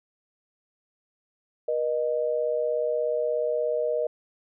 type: tone pair together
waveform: sine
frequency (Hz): 479.2 / 615.9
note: A#4 / D#5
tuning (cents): +48 / -18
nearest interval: major third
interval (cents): 434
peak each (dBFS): -26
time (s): 1.68-4.07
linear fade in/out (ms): 5
effects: none